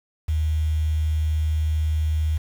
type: tone with quantisation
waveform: sine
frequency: 77.78 Hz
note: D#2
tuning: in tune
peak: -19 dBFS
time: 0.28-2.38 s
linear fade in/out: 10 ms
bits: 7
effects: none